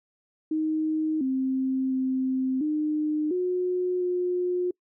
sine tone with pitch steps, 312.7 / 263 / 260.9 / 304.4 / 362.5 / 358.9 Hz, D#4 / C4 / C4 / D#4 / F#4 / F4, +9 / +9 / -5 / -38 / -35 / +47 cents, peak -23 dBFS, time 0.51-4.71 s, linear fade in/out 5 ms, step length 700 ms, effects noise-tail reverb RT60 0.1 s tail -26 dB re dry

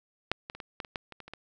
clicks, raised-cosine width 0.3 ms, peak -10 / -22 / -28 / -23 / -19 / -28 / -17 / -28 / -28 / -30 / -24 dBFS, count 11, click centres 0.316 / 0.499 / 0.55 / 0.602 / 0.802 / 0.848 / 0.958 / 1.123 / 1.203 / 1.28 / 1.336 s, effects none

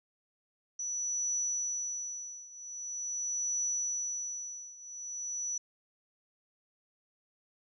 sine tone with tremolo, 5920 Hz, F#8, in tune, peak -29 dBFS, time 0.79-5.58 s, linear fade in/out 5 ms, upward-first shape triangle, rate 0.44 Hz, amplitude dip 90%, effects none

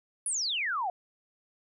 sine exponential sweep, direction down, 10470 to 685 Hz, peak -28 dBFS, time 0.26-0.9 s, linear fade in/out 2 ms, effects none

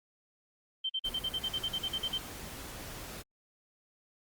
sine tone bursts, 3117 Hz, G7, 11 cents flat, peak -30 dBFS, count 14, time 0.84-2.182 s, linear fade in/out 10 ms, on 55 ms, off 44 ms
pink noise, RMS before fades -44 dBFS, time 1.04-3.23 s, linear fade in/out 20 ms
effects Opus 32 kbps

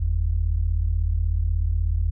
sine tone pair together, 46.04 / 82.41 Hz, F#1 / E2, -8 / 0 cents, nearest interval minor seventh, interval 1008 cents, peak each -22 dBFS, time 0-2.11 s, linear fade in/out 10 ms, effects none

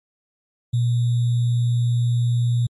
sine tone with sample-and-hold, 119.9 Hz, A#2, 49 cents sharp, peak -16 dBFS, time 0.73-2.67 s, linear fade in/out 10 ms, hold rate 3675 Hz, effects MP3 48 kbps

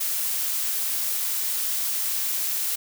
blue noise, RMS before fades -26 dBFS, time 0-2.76 s, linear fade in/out 10 ms, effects none

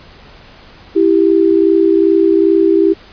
sine tone pair together, 330.2 / 392.7 Hz, E4 / G4, +3 / +3 cents, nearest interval minor third, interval 300 cents, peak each -10 dBFS, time 0.95-2.94 s, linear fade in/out 20 ms, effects pink hiss -40 dBFS RMS until 3.12 s + resampled to 11025 Hz

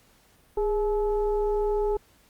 sine tone with frequency modulation, 413.5 Hz, G#4, 8 cents flat, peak -22 dBFS, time 0.57-1.97 s, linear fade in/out 5 ms, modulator 443 Hz, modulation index 0.64, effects pink hiss -60 dBFS RMS until 2.29 s + Opus 48 kbps

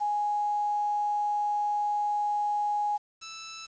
sine / 5% pulse tone pair in turn, 830.6 / 1318.5 Hz, G#5 / E6, 0 / 0 cents, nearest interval minor sixth, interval 800 cents, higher second, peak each -25 dBFS, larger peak neither, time 0-2.98 / 3.21-3.67 s, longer first, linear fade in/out 20 ms, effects resampled to 16000 Hz + 9-bit

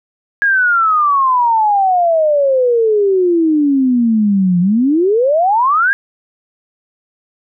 sine exponential two-way sweep, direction down then up, 1661.2 to 172.8 to 1661.2 Hz, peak -9 dBFS, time 0.42-5.93 s, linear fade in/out 0 ms, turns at 4.6 s, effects none

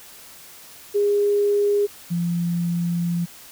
sine tone pair in turn, 409.1 / 172.01 Hz, G#4 / F3, -26 / -26 cents, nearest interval octave + minor third, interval 1500 cents, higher first, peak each -16 / -20 dBFS, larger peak first, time 0.94-1.87 / 2.1-3.26 s, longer second, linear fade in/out 20 ms, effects white hiss -44 dBFS RMS until 3.51 s

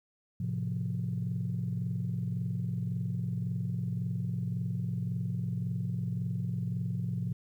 sine chord, F major, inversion first, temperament just, 109.13 / 130.96 / 174.61 Hz, A2 / C3 / F3, -14 / +2 / 0 cents, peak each -34 dBFS, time 0.4-7.33 s, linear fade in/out 5 ms, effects tanh soft clip ceiling -23 dBFS + 11-bit

